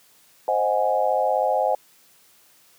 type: chord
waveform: sine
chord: Ab dominant seventh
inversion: first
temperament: equal with one note detuned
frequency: 523.3 / 622.3 / 734.9 / 830.6 Hz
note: C5 / Eb5 / Gb5 / Ab5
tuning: 0 / 0 / -12 / 0 cents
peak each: -24 dBFS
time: 0.48-1.75 s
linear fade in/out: 2 ms
effects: white hiss -56 dBFS RMS until 2.78 s + high-pass 100 Hz 12 dB/octave